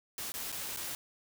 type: noise with dropouts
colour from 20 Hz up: white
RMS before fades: -39 dBFS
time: 0.18-0.95 s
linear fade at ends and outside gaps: 1 ms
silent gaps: 0.32-0.34 / 0.519-0.525 / 0.764-0.771 s
effects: none